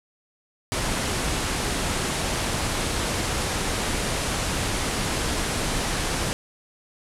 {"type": "low-pass noise", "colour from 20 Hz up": "pink", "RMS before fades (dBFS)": -26, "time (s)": [0.72, 6.33], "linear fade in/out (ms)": 0, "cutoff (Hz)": 11000, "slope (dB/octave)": 48, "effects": []}